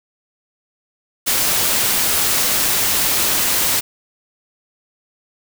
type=noise; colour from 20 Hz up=white; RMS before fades=-17 dBFS; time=1.26-3.81 s; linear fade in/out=20 ms; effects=none